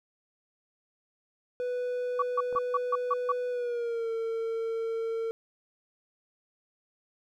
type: tone with pitch glide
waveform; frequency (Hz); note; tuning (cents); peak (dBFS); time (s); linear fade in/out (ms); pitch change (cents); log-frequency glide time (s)
triangle; 494.7 to 453.6; B4 to A#4; +3 to -47; -27; 1.6-5.31; 0; -150; 3.5-4.1
type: tone bursts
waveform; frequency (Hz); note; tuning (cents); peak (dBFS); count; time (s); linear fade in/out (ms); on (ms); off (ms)
sine; 1137; C#6; +44; -23; 7; 2.19-3.321; 5; 33; 150
type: clicks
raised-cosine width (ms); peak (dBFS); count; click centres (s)
1; -31 / -28; 2; 2.527 / 2.551
effects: none